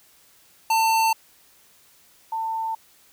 square / sine tone pair in turn, 895 / 895 Hz, A5 / A5, +29 / +29 cents, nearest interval unison, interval 0 cents, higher neither, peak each -18 / -24 dBFS, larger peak first, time 0.7-1.13 / 2.32-2.75 s, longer neither, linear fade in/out 5 ms, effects white hiss -56 dBFS RMS until 3.12 s

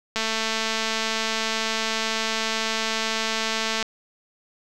click train, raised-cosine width 0.2 ms, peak -8 dBFS, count 815, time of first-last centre 0.16-3.827 s, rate 222 Hz, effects none

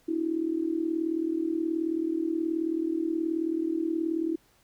sine tone with amplitude modulation, 326.1 Hz, E4, 19 cents flat, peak -22 dBFS, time 0.08-4.36 s, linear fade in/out 10 ms, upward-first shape sine, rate 38.7 Hz, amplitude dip 80%, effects pink hiss -64 dBFS RMS until 4.63 s

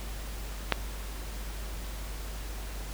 click, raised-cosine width 0.3 ms, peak -6 dBFS, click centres 0.723 s, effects added 50 Hz sine -36 dBFS peak until 2.93 s + pink hiss -44 dBFS RMS until 2.93 s

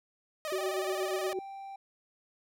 sawtooth tone with vibrato, 605 Hz, D#5, 49 cents flat, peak -30 dBFS, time 0.45-1.33 s, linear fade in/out 0 ms, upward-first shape square, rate 19 Hz, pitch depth 58 cents each way
sine tone with tremolo, 375.3 Hz, F#4, 25 cents sharp, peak -29 dBFS, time 0.52-1.39 s, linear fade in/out 2 ms, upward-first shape triangle, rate 8.4 Hz, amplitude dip 75%
triangle tone, 784 Hz, G5, in tune, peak -39 dBFS, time 0.58-1.76 s, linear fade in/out 5 ms
effects none

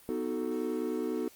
triangle chord, B dominant seventh, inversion none, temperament equal, 246.9 / 311.1 / 370 / 440 Hz, B3 / D#4 / F#4 / A4, 0 / 0 / 0 / 0 cents, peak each -34 dBFS, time 0.09-1.28 s, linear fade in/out 0 ms, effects white hiss -57 dBFS RMS until 1.35 s + Opus 32 kbps

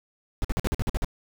brown noise bursts, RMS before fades -24 dBFS, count 9, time 0.42-1.046 s, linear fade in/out 0 ms, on 26 ms, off 49 ms, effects none

